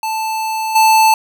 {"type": "tone with level steps", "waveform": "square", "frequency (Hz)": 880, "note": "A5", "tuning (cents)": 0, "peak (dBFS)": [-18, -8], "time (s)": [0.03, 1.14], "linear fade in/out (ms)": 2, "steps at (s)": 0.75, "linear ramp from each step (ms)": 10, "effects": []}